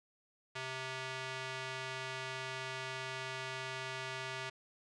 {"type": "tone with band-pass filter", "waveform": "square", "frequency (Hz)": 130.81, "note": "C3", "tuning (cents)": 0, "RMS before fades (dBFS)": -42, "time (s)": [0.55, 4.5], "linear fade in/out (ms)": 10, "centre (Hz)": 2400, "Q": 0.8, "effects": ["resampled to 22050 Hz"]}